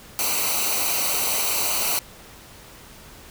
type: noise with comb filter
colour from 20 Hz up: white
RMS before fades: -23 dBFS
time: 0.19-1.99 s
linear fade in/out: 0 ms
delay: 0.58 ms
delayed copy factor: -0.75
effects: pink hiss -45 dBFS RMS until 3.3 s